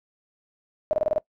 sine tone bursts, 619 Hz, D#5, 9 cents flat, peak -18 dBFS, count 6, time 0.91-1.181 s, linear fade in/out 0 ms, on 21 ms, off 29 ms, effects noise-tail reverb RT60 0.1 s tail -20 dB re dry

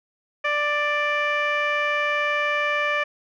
15% pulse tone with low-pass filter, 589 Hz, D5, 5 cents sharp, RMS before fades -23 dBFS, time 0.44-3.04 s, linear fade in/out 10 ms, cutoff 2400 Hz, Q 2.1, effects none

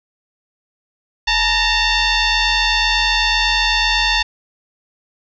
sine tone with frequency modulation, 858 Hz, A5, 44 cents flat, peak -13 dBFS, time 1.27-4.23 s, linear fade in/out 10 ms, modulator 902 Hz, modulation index 4.5, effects none

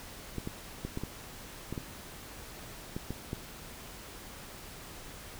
clicks, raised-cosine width 3 ms, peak -22 dBFS, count 10, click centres 0.383 / 0.474 / 0.85 / 0.974 / 1.036 / 1.726 / 1.778 / 2.965 / 3.106 / 3.331 s, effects pink hiss -47 dBFS RMS until 5.39 s

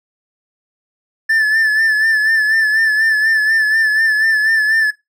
triangle tone with vibrato, 1754 Hz, A6, 6 cents flat, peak -9 dBFS, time 1.29-4.91 s, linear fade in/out 10 ms, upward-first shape sine, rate 4.1 Hz, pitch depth 46 cents each way, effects noise-tail reverb RT60 0.2 s tail -20 dB re dry

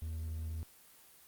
triangle tone, 80.1 Hz, E2, 49 cents flat, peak -35 dBFS, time 0.02-0.63 s, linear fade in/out 0 ms, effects white hiss -60 dBFS RMS until 1.27 s + Opus 24 kbps

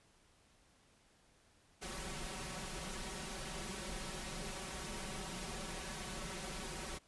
pink noise with comb filter, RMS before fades -44 dBFS, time 1.81-6.99 s, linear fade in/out 20 ms, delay 5.3 ms, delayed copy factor +0.9, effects pink hiss -69 dBFS RMS until 7.07 s + resampled to 24000 Hz

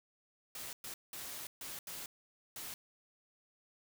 white noise bursts at uneven times, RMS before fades -45 dBFS, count 6, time 0.55-0.73 / 0.84-0.94 / 1.13-1.47 / 1.61-1.79 / 1.87-2.06 / 2.56-2.74 s, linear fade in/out 2 ms, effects none

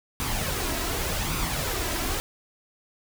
pink noise with flanger, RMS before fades -28 dBFS, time 0.2-2.2 s, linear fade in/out 0 ms, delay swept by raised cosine 0.81 to 3.11 ms, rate 0.86 Hz, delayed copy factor +0.5, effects none

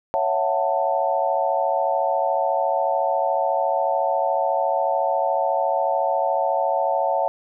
sine chord, F# minor seventh, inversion second, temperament just, 555 / 666 / 740 / 888 Hz, C#5 / E5 / F#5 / A5, +2 / +18 / 0 / +16 cents, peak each -24 dBFS, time 0.14-7.28 s, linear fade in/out 0 ms, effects none

